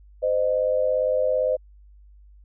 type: tone pair together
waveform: sine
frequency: 516 / 613.6 Hz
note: C5 / D#5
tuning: -24 / -24 cents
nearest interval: minor third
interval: 300 cents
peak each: -21 / -23 dBFS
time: 0.22-1.57 s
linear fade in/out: 20 ms
effects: added 50 Hz sine -47 dBFS peak until 2.44 s